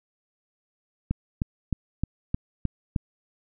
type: click train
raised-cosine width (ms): 5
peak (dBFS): -12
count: 7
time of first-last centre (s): 1.11-2.962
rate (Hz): 3.24
effects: none